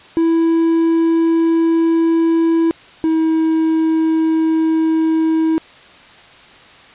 triangle tone pair in turn, 329.6 / 320.8 Hz, E4 / E4, 0 / -47 cents, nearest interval unison, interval 47 cents, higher first, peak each -9 / -10 dBFS, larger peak first, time 0.17-2.71 / 3.04-5.58 s, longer neither, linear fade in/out 0 ms, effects white hiss -42 dBFS RMS until 6.94 s + resampled to 8000 Hz

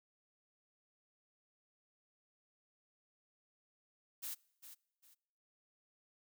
blue noise with echo, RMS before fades -43 dBFS, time 4.22-4.35 s, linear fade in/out 20 ms, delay 400 ms, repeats 2, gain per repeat -11 dB, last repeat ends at 5.15 s, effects noise-tail reverb RT60 0.9 s tail -25 dB re dry

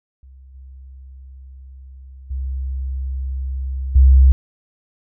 sine tone with level steps, 65.9 Hz, C2, 13 cents sharp, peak -40 / -36 / -21 / -6 dBFS, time 0.23-4.32 s, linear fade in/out 0 ms, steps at 0.54 / 2.3 / 3.95 s, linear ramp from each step 10 ms, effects none

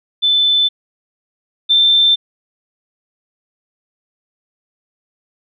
sine tone pair in turn, 3520 / 3561 Hz, A7 / A7, 0 / +20 cents, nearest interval unison, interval 20 cents, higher second, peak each -10 / -8 dBFS, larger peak second, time 0.22-0.69 / 1.69-2.16 s, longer neither, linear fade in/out 20 ms, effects none

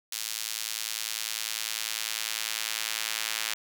sawtooth tone with high-pass filter sweep, 110 Hz, A2, in tune, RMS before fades -33 dBFS, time 0.12-3.54 s, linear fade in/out 5 ms, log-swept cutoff 4400 to 2400 Hz, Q 0.78, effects none

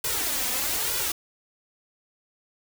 white noise with flanger, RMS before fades -27 dBFS, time 0.04-1.12 s, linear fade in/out 5 ms, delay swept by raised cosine 2 to 4 ms, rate 1.1 Hz, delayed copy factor +0.75, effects none

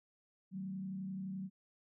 sine tone with frequency modulation, 190.2 Hz, F#3, 48 cents sharp, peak -39 dBFS, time 0.51-1.5 s, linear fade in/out 50 ms, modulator 31.6 Hz, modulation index 0.5, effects none

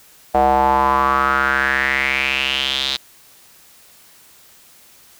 square tone with band-pass filter sweep, 67.2 Hz, C2, 47 cents sharp, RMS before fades -17 dBFS, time 0.34-2.97 s, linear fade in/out 10 ms, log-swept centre 700 to 3900 Hz, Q 5.4, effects white hiss -48 dBFS RMS until 5.19 s

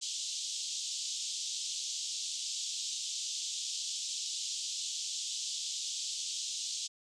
white band-pass noise, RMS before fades -38 dBFS, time 0.01-6.88 s, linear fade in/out 20 ms, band 3100 to 7600 Hz, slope 48 dB/octave, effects none

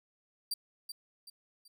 sawtooth tone with echo, 4699 Hz, D8, in tune, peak -29 dBFS, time 0.51-0.54 s, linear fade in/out 5 ms, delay 380 ms, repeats 3, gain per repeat -8 dB, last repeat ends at 1.68 s, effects none

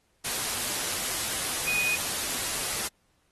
sine tone in noise, 2486 Hz, D#7, 2 cents flat, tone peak -25 dBFS, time 1.67-1.96 s, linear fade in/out 10 ms, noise white, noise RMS -30 dBFS, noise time 0.24-2.88 s, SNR +2 dB, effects pink hiss -70 dBFS RMS until 3.31 s + AAC 32 kbps

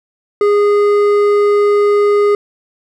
sine tone with hard clipping, 411.4 Hz, G#4, 16 cents flat, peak -10 dBFS, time 0.41-2.35 s, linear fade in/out 2 ms, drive 8 dB, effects none

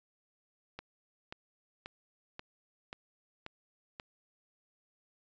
click train, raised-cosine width 0.3 ms, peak -26 dBFS, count 7, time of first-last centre 0.79-3.999 s, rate 1.87 Hz, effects resampled to 16000 Hz

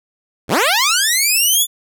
10% pulse linear sweep, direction up, 57 to 3520 Hz, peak -4 dBFS, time 0.48-1.67 s, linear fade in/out 50 ms, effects none

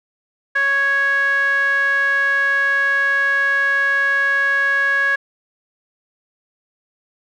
sawtooth tone with band-pass filter, 554.4 Hz, C#5, in tune, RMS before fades -17 dBFS, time 0.55-5.16 s, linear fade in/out 10 ms, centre 1600 Hz, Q 9.4, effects none

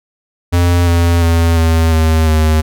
square tone with pitch steps, 87.31 / 85.41 / 83.56 / 81.75 / 79.97 / 78.23 Hz, F2 / F2 / E2 / E2 / D#2 / D#2, 0 / -38 / +24 / -14 / +48 / +10 cents, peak -9 dBFS, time 0.52-2.62 s, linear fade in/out 20 ms, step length 350 ms, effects none

